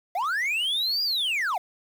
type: linear two-way sweep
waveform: triangle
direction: up then down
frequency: 659.3 to 4900 to 659.3 Hz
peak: -22 dBFS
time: 0.15-1.58 s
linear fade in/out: 5 ms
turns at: 1.03 s
effects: 8-bit